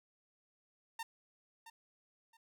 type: tone with echo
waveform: sawtooth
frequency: 910 Hz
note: A#5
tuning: 42 cents flat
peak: -36 dBFS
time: 0.99-1.03 s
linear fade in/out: 5 ms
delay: 670 ms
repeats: 2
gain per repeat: -12 dB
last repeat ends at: 2.37 s
effects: none